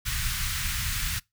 pink band-stop noise, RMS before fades -29 dBFS, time 0.05-1.2 s, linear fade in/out 20 ms, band 140 to 1400 Hz, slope 24 dB/octave, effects noise-tail reverb RT60 0.2 s tail -24 dB re dry

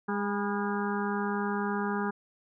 harmonic tone with a mistuned harmonic, 203.8 Hz, G#3, 32 cents flat, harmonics 1 / 2 / 4 / 5 / 6 / 7 / 8, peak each -31 / -34 / -37 / -38 / -39 / -39 / -40 dBFS, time 0.08-2.11 s, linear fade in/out 10 ms, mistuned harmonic 5, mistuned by -62 cents, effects none

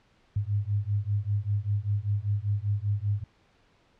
sine beating tone pair, 100 / 105.1 Hz, G2 / G#2, +35 / +21 cents, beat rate 5.1 Hz, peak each -28 dBFS, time 0.36-3.24 s, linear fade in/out 5 ms, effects pink hiss -64 dBFS RMS until 3.99 s + low-pass 4000 Hz 12 dB/octave

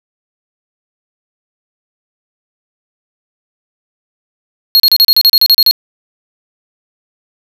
square tone bursts, 4289 Hz, C8, 42 cents sharp, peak -4 dBFS, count 12, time 4.75-5.711 s, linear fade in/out 0 ms, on 48 ms, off 35 ms, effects none

